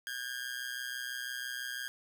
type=tone with amplitude modulation; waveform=sawtooth; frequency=1618 Hz; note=G#6; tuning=46 cents flat; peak=-30 dBFS; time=0.07-1.88 s; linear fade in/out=0 ms; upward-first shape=sine; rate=126 Hz; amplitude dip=80%; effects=none